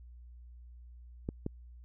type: clicks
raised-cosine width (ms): 3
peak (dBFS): -21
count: 2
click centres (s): 1.289 / 1.464
effects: added 60 Hz sine -49 dBFS peak until 1.84 s

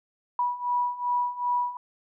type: beating tone pair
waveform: sine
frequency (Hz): 975 / 977.6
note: B5 / B5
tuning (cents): -23 / -18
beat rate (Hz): 2.6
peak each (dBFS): -29 / -26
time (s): 0.39-1.77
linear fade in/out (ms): 2
effects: none

